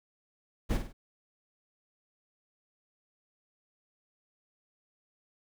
brown noise with echo, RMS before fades -28 dBFS, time 0.69-0.78 s, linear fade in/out 20 ms, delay 50 ms, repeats 3, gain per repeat -7 dB, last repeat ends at 0.93 s, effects none

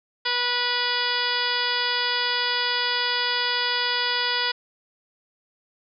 harmonic tone, 488.7 Hz, B4, 18 cents flat, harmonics 1 / 2 / 3 / 4 / 5 / 6 / 7 / 8 / 9 / 10, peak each -35 / -30 / -29 / -30 / -35 / -31 / -29 / -35 / -33 / -29 dBFS, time 0.25-4.52 s, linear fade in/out 10 ms, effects none

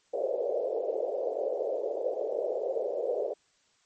pink band-pass noise, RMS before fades -31 dBFS, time 0.13-3.34 s, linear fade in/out 10 ms, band 440 to 600 Hz, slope 48 dB/octave, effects white hiss -68 dBFS RMS until 3.85 s + MP3 32 kbps

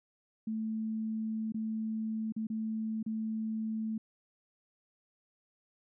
sine tone with dropouts, 220 Hz, A3, in tune, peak -32 dBFS, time 0.47-3.98 s, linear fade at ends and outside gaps 5 ms, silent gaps 1.522-1.543 / 2.323-2.363 / 2.47-2.5 / 3.029-3.062 s, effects none

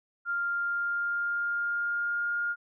sine tone with pitch glide, 1396.9 to 1415.6 Hz, F6 to F6, 0 to +23 cents, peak -27 dBFS, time 0.25-2.56 s, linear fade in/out 50 ms, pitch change +23 cents, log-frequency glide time 0.47-2.37 s, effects none

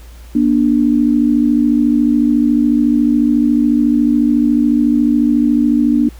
sine tone pair together, 239.7 / 293.7 Hz, A#3 / D4, +48 / 0 cents, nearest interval major third, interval 352 cents, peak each -12 dBFS, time 0.35-6.09 s, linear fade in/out 5 ms, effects added 58 Hz sine -33 dBFS peak until 6.19 s + pink hiss -45 dBFS RMS until 6.19 s

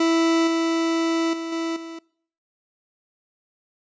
40% pulse tone with level steps, 329.6 Hz, E4, in tune, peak -16 / -19 / -27 / -23 / -33 dBFS, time 0-1.99 s, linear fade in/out 5 ms, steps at 0.47 / 1.33 / 1.52 / 1.76 s, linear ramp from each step 5 ms, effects noise-tail reverb RT60 0.6 s tail -25 dB re dry + resampled to 16000 Hz

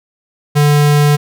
square tone, 146.83 Hz, D3, in tune, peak -8 dBFS, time 0.55-1.17 s, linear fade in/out 20 ms, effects none

